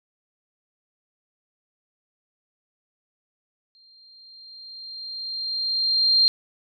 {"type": "tone with exponential growth", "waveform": "sine", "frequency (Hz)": 4186, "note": "C8", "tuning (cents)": 0, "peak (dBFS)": -13, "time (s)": [3.75, 6.28], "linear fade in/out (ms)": 0, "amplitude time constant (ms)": 550, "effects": []}